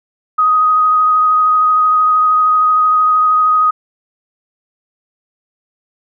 sine tone with vibrato, 1252 Hz, D#6, 10 cents sharp, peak -8 dBFS, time 0.38-3.71 s, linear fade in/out 10 ms, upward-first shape triangle, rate 13 Hz, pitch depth 14 cents each way, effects none

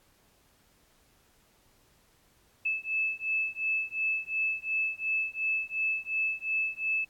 sine beating tone pair, 2614 / 2616.8 Hz, E7 / E7, -15 / -13 cents, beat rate 2.8 Hz, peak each -31 dBFS, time 2.65-7.05 s, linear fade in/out 10 ms, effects pink hiss -65 dBFS RMS until 7.09 s + AAC 64 kbps

